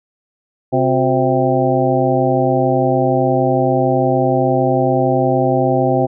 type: harmonic tone with a mistuned harmonic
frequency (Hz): 130.81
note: C3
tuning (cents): 0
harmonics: 1 / 2 / 3 / 4 / 5 / 6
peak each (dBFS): -19 / -19 / -19 / -19 / -19 / -19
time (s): 0.72-6.07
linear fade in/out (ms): 20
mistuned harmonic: 3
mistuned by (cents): -110
effects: none